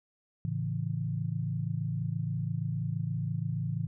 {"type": "chord", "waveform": "sine", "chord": "A major", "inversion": "none", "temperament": "equal", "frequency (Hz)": [110, 138.59, 164.81], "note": ["A2", "C#3", "E3"], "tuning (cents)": [0, 0, 0], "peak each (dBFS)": -34, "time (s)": [0.45, 3.87], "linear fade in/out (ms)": 0, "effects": []}